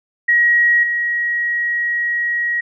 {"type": "tone with level steps", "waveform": "sine", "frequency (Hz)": 1900, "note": "A#6", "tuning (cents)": 33, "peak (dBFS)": [-10, -16], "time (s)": [0.28, 2.61], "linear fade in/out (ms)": 10, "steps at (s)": 0.83, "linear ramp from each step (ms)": 5, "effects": []}